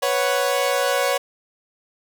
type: chord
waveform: sawtooth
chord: B suspended second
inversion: none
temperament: equal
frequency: 493.9 / 554.4 / 740 Hz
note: B4 / C#5 / F#5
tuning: 0 / 0 / 0 cents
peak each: -20 / -17 / -22 dBFS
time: 0.02-1.18 s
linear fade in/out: 10 ms
effects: none